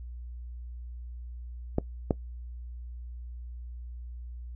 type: clicks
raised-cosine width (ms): 2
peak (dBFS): -11 / -10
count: 2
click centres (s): 1.784 / 2.108
effects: noise-tail reverb RT60 0.1 s tail -20 dB re dry + added 60 Hz sine -38 dBFS peak until 4.55 s